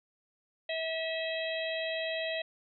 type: harmonic tone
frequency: 647 Hz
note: E5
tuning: 32 cents flat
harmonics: 1 / 3 / 4 / 5 / 6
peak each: -34 / -39 / -40 / -41 / -42 dBFS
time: 0.69-2.42 s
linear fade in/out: 5 ms
effects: none